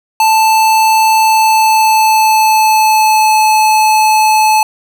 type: tone with pitch glide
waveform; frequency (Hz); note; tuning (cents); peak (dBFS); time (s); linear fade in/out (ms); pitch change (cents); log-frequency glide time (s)
square; 880 to 864.9; A5 to A5; 0 to -30; -7; 0.2-4.63; 2; -30; 1.2-3.39
effects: none